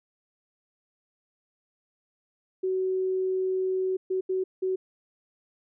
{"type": "tone bursts at uneven times", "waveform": "sine", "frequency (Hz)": 375, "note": "F#4", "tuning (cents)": 23, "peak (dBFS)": -24, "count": 4, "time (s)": [[2.63, 3.97], [4.1, 4.21], [4.29, 4.44], [4.62, 4.76]], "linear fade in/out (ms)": 10, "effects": []}